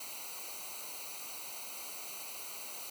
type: noise with comb filter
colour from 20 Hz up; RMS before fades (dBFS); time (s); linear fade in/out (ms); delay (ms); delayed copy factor
white; -44; 0-2.9; 5; 0.58; -0.95
effects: none

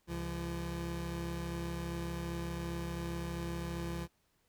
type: tone pair together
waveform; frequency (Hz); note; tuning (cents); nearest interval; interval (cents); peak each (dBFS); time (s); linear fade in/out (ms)
25% pulse; 67.6 / 170.34; C#2 / F3; -43 / -43; octave + major third; 1600; -37 / -35; 0.07-4.08; 50
effects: pink hiss -75 dBFS RMS until 4.48 s

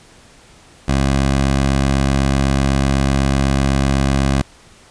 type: tone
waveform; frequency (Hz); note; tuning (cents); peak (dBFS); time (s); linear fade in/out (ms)
15% pulse; 68; C#2; -33; -7; 0.88-4.42; 5
effects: pink hiss -46 dBFS RMS until 4.9 s + resampled to 22050 Hz

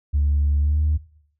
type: tone with pitch glide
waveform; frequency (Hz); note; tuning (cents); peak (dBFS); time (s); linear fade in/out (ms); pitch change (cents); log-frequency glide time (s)
sine; 72.4 to 75.91; D2 to D#2; -24 to -42; -15; 0.13-0.98; 20; +82; 0.6-0.8
effects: noise-tail reverb RT60 0.6 s tail -18 dB re dry + tanh soft clip ceiling -13 dBFS

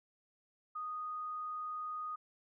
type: tone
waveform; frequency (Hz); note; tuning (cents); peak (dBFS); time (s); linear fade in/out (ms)
sine; 1240; D#6; -6; -38; 0.75-2.16; 10
effects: none

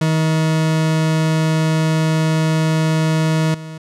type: tone with level steps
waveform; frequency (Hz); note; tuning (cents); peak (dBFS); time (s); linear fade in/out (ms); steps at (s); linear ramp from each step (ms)
40% pulse; 158.5; D#3; +32; -13 / -28; 0.01-3.78; 5; 3.54; 5
effects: low-pass 9000 Hz 12 dB/octave

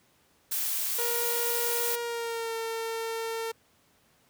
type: noise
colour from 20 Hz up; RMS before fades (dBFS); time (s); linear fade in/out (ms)
blue; -30; 0.51-1.96; 10
type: tone with pitch glide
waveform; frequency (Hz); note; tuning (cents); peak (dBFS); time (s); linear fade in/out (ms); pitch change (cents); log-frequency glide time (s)
sawtooth; 473.6 to 453.3; A#4 to A#4; +27 to -48; -27; 0.98-3.52; 10; -75; 1.99-2.55
effects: pink hiss -65 dBFS RMS until 4.29 s + high-pass 80 Hz 12 dB/octave

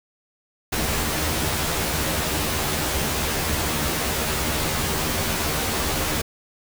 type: noise with comb filter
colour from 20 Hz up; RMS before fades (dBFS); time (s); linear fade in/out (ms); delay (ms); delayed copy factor
pink; -24; 0.72-6.22; 10; 13; +1
effects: none

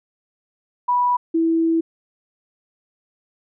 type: tone pair in turn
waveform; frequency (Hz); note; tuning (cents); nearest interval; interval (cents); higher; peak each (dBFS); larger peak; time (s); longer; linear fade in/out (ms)
sine; 981 / 328.1; B5 / E4; -12 / -8; octave + perfect fifth; 1896; first; -15; neither; 0.88-1.17 / 1.34-1.81; second; 10
effects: none

